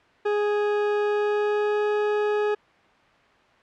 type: tone with pitch glide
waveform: 40% pulse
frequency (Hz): 415.3 to 418.7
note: G#4 to G#4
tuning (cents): 0 to +14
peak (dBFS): -20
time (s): 0.25-2.55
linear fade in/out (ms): 10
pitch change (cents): +14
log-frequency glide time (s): 1.01-1.88
effects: white hiss -56 dBFS RMS until 3.62 s + low-pass 2000 Hz 12 dB/octave